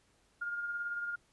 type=tone with tremolo; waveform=sine; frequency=1415 Hz; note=F6; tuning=22 cents sharp; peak=-33 dBFS; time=0.41-1.16 s; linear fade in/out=10 ms; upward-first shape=sine; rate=18 Hz; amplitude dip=40%; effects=pink hiss -70 dBFS RMS until 1.32 s + resampled to 24000 Hz